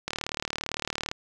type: click train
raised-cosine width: 0.2 ms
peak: -12 dBFS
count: 40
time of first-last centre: 0.08-1.114 s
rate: 37.7 Hz
effects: none